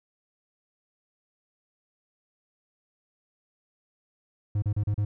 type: tone bursts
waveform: triangle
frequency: 103.5 Hz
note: G#2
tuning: 5 cents flat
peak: -21 dBFS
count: 5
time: 4.55-5.05 s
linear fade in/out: 5 ms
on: 72 ms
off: 35 ms
effects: none